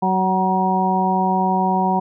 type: harmonic tone with a mistuned harmonic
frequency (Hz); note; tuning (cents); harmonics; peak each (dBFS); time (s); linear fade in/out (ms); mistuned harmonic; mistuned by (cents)
187.2; F#3; +20; 1 / 2 / 3 / 4 / 5; -20 / -26 / -31 / -20 / -20; 0.02-2; 10; 5; +21
effects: none